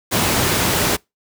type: noise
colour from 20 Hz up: pink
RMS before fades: -17 dBFS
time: 0.11-0.97 s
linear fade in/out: 20 ms
effects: noise-tail reverb RT60 0.2 s tail -25 dB re dry + high-pass 80 Hz 12 dB/octave